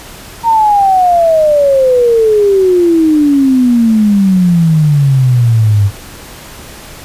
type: exponential sweep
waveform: sine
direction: down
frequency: 932.3 to 98 Hz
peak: -5 dBFS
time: 0.43-5.91 s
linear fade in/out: 50 ms
effects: pink hiss -31 dBFS RMS until 7.04 s + resampled to 32000 Hz